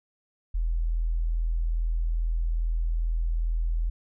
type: tone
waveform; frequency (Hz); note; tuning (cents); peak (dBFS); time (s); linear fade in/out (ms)
sine; 41.2; E1; 0; -23; 0.54-3.9; 10
effects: none